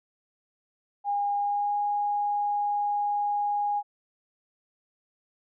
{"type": "tone with pitch glide", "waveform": "sine", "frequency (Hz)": [813, 822.4], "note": ["G#5", "G#5"], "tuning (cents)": [-37, -17], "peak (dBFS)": -24, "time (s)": [1.04, 3.83], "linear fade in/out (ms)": 50, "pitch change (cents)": 20, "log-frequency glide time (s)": [1.36, 1.76], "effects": []}